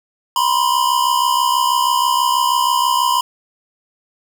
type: tone pair together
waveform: square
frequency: 970 / 1036.2 Hz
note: B5 / C6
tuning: -31 / -17 cents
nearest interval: minor second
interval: 114 cents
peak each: -17 dBFS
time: 0.36-3.21 s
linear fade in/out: 2 ms
effects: none